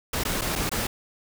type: noise with dropouts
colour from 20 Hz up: pink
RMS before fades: -27 dBFS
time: 0.13-0.87 s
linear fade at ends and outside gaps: 5 ms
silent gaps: 0.237-0.25 / 0.412-0.417 / 0.555-0.559 / 0.694-0.715 s
effects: none